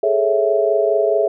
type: chord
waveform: sine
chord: A major seventh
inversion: third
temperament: equal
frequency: 415.3 / 440 / 554.4 / 659.3 Hz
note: G#4 / A4 / C#5 / E5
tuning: 0 / 0 / 0 / 0 cents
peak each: -18 / -21 / -21 / -17 dBFS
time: 0.03-1.28 s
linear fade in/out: 5 ms
effects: none